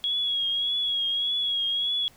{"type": "tone with vibrato", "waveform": "triangle", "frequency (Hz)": 3325, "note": "G#7", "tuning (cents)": 1, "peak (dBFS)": -20, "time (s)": [0.04, 2.08], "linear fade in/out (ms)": 0, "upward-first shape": "triangle", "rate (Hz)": 1.7, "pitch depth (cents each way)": 49, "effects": ["tanh soft clip ceiling -22 dBFS", "pink hiss -56 dBFS RMS until 2.16 s"]}